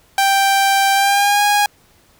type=tone with pitch glide; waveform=sawtooth; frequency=785 to 823.1 Hz; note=G5 to G#5; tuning=+2 to -16 cents; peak=-8 dBFS; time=0.18-1.66 s; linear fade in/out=2 ms; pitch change=+82 cents; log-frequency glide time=0.94-1.42 s; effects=pink hiss -53 dBFS RMS until 2.19 s